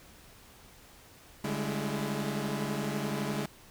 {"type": "tone cluster", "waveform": "sawtooth", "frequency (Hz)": [144.1, 199.9, 211.7, 332.6], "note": ["D3", "G3", "G#3", "E4"], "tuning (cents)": [-33, 34, 33, 16], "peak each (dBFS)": [-32, -33, -31, -37], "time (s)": [1.44, 3.46], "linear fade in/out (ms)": 5, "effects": ["pink hiss -55 dBFS RMS until 3.7 s"]}